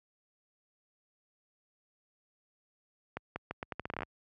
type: accelerating click train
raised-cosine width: 0.5 ms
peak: -21 dBFS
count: 14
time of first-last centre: 3.17-4.033 s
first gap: 190 ms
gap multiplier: 0.79
effects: high-pass 60 Hz 12 dB/octave